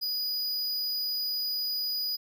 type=tone; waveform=square; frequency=4932 Hz; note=D#8; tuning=16 cents flat; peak=-29 dBFS; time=0.01-2.17 s; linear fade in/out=20 ms; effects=none